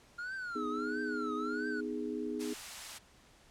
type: tone with vibrato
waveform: triangle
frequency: 1396.9 Hz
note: F6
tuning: in tune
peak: -36 dBFS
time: 0.18-1.81 s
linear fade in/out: 10 ms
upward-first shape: triangle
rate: 1.5 Hz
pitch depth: 210 cents each way
type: chord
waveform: sine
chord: G# minor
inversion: first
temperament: just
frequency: 249.2 / 311.5 / 415.3 Hz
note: B3 / D#4 / G#4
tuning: +16 / +2 / 0 cents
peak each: -39 dBFS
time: 0.55-2.54 s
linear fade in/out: 10 ms
type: high-pass noise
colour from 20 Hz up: white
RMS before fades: -44 dBFS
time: 2.39-2.99 s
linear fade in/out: 20 ms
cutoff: 660 Hz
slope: 24 dB/octave
effects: pink hiss -62 dBFS RMS until 3.5 s + low-pass 9000 Hz 12 dB/octave

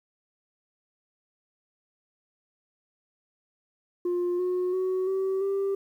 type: tone with pitch steps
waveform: sine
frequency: 353.5 / 363 / 372.8 / 382.8 / 393.1 Hz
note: F4 / F#4 / F#4 / G4 / G4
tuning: +21 / -33 / +13 / -41 / +5 cents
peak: -22 dBFS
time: 4.05-5.75 s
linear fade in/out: 5 ms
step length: 340 ms
effects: tanh soft clip ceiling -23 dBFS + 10-bit

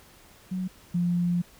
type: tone pair in turn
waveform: sine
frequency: 185 / 174.86 Hz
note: F#3 / F3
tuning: 0 / +2 cents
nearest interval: minor second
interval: 98 cents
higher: first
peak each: -27 / -22 dBFS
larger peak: second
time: 0.51-0.68 / 0.94-1.42 s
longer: second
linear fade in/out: 10 ms
effects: pink hiss -54 dBFS RMS until 1.59 s

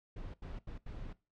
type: noise bursts at uneven times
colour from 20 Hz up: brown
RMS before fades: -44 dBFS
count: 4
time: 0.16-0.34 / 0.42-0.59 / 0.67-0.78 / 0.86-1.13 s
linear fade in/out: 5 ms
effects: noise-tail reverb RT60 0.3 s tail -20 dB re dry + low-pass 4000 Hz 12 dB/octave

